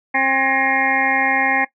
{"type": "harmonic tone with a mistuned harmonic", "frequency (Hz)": 267.1, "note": "C4", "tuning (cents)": 36, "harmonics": [1, 2, 3, 4, 6, 7, 8, 9], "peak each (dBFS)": [-26, -29, -20, -27, -25, -21, -20, -29], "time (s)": [0.14, 1.65], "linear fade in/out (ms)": 10, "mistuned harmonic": 6, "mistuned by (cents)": 98, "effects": ["noise-tail reverb RT60 0.1 s tail -18 dB re dry"]}